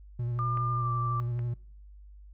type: tone with vibrato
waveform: triangle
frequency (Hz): 120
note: B2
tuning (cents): -49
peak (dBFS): -27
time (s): 0.19-1.54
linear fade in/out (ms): 5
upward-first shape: square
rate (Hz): 12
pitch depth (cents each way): 22
type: tone with pitch glide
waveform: sine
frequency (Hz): 1201 to 1170.9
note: D6 to D6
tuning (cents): +38 to -6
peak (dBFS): -30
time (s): 0.39-1.2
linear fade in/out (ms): 0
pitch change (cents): -44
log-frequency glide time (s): 0.76-0.88
type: clicks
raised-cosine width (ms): 0.5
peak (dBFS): -29 / -32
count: 2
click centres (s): 0.573 / 1.392
effects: noise-tail reverb RT60 0.5 s tail -22 dB re dry + added 50 Hz sine -47 dBFS peak until 2.33 s